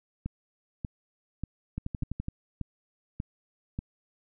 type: two click trains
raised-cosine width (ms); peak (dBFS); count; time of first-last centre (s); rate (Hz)
5; -20 / -20; 7 / 7; 1.78-2.284 / 0.26-3.789; 11.9 / 1.7
effects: none